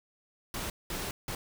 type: noise bursts at uneven times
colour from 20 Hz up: pink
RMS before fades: -36 dBFS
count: 3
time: 0.54-0.7 / 0.9-1.11 / 1.28-1.35 s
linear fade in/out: 2 ms
effects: none